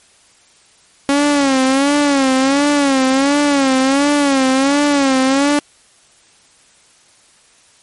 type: tone with vibrato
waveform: sawtooth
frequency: 276 Hz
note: C#4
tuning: 7 cents flat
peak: -7 dBFS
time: 1.09-5.59 s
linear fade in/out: 0 ms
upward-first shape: sine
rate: 1.4 Hz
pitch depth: 96 cents each way
effects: white hiss -50 dBFS RMS until 7.82 s + MP3 48 kbps